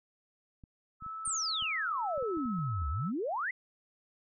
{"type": "clicks", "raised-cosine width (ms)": 5, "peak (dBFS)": -39, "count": 11, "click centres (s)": [0.638, 1.024, 1.064, 1.277, 1.624, 2.178, 2.226, 2.372, 2.457, 2.588, 2.82]}
{"type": "tone with vibrato", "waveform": "sine", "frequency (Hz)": 1300, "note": "E6", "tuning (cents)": -24, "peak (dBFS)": -38, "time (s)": [1, 3.12], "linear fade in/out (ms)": 50, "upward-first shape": "sine", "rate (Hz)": 1.1, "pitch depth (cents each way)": 12}
{"type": "exponential two-way sweep", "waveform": "sine", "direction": "down then up", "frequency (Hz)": [9270, 67.1, 2112], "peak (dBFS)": -31, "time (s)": [1.25, 3.51], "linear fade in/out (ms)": 5, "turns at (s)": 2.89}
{"effects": []}